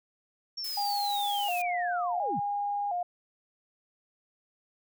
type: linear sweep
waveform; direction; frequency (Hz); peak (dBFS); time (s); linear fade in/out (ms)
sine; down; 5530 to 107.7; -33; 0.57-2.4; 10
type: noise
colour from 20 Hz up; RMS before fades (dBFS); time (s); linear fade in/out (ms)
blue; -41; 0.64-1.62; 5
type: tone with vibrato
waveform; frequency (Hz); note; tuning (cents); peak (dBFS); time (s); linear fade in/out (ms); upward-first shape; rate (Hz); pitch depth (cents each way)
sine; 760; F#5; +46; -28; 0.77-3.03; 5; square; 0.7; 120
effects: none